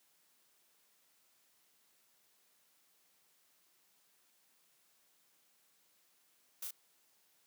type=noise with echo; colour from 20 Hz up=blue; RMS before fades=-42 dBFS; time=6.62-6.67 s; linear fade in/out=5 ms; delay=39 ms; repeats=1; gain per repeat=-2 dB; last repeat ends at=6.709 s; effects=white hiss -72 dBFS RMS until 7.46 s + high-pass 150 Hz 12 dB/octave